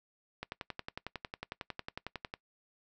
click train, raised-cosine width 0.3 ms, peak -22 dBFS, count 22, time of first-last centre 0.43-2.339 s, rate 11 Hz, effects noise-tail reverb RT60 0.1 s tail -22 dB re dry

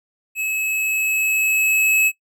square tone with level ramp, 2582 Hz, E7, 37 cents flat, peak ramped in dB -22 to -14 dBFS, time 0.35-2.12 s, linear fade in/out 50 ms, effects noise-tail reverb RT60 0.1 s tail -21 dB re dry

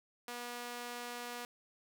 sawtooth tone with high-pass filter, 241.8 Hz, B3, 36 cents flat, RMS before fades -44 dBFS, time 0.28-1.45 s, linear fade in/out 2 ms, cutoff 550 Hz, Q 0.57, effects 10-bit

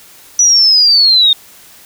sine linear sweep, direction down, 5920 to 3650 Hz, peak -5 dBFS, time 0.39-1.33 s, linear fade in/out 2 ms, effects white hiss -40 dBFS RMS until 1.85 s

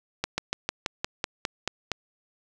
slowing click train, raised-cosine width 0.2 ms, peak -9 dBFS, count 10, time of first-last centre 0.24-1.917 s, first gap 140 ms, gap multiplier 1.07, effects none

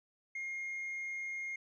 sine tone with tanh clipping, 2134 Hz, C7, 34 cents sharp, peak -38 dBFS, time 0.35-1.56 s, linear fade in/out 5 ms, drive 1 dB, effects none

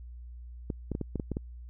clicks, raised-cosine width 3 ms, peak -19 dBFS, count 8, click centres 0.702 / 0.917 / 0.951 / 1.013 / 1.157 / 1.198 / 1.317 / 1.369 s, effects added 60 Hz sine -42 dBFS peak until 1.69 s

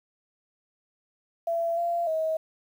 sine tone with pitch steps, 672 / 686 / 637 Hz, E5 / F5 / D#5, +33 / -31 / +41 cents, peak -24 dBFS, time 1.47-2.37 s, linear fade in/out 5 ms, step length 300 ms, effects 9-bit

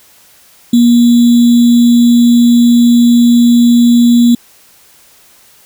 sine tone with sample-and-hold, 238.1 Hz, A#3, 37 cents sharp, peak -3 dBFS, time 0.73-4.35 s, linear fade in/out 5 ms, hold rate 3675 Hz, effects white hiss -44 dBFS RMS until 5.65 s

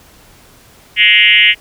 sine tone with frequency modulation, 2498 Hz, D#7, 6 cents sharp, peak -5 dBFS, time 0.96-1.55 s, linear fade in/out 50 ms, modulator 203 Hz, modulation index 3, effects pink hiss -44 dBFS RMS until 1.6 s

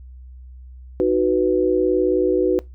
sine chord, B major, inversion first, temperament equal, 311.1 / 370 / 493.9 Hz, D#4 / F#4 / B4, 0 / 0 / 0 cents, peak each -22 / -17 / -20 dBFS, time 1-2.59 s, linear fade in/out 0 ms, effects noise-tail reverb RT60 0.2 s tail -22 dB re dry + added 63 Hz sine -37 dBFS peak until 2.74 s

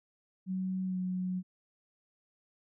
sine tone with pitch glide, 187.1 to 183.67 Hz, F#3 to F#3, +20 to -12 cents, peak -31 dBFS, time 0.46-1.43 s, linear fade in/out 50 ms, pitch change -32 cents, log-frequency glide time 0.85-0.98 s, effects none

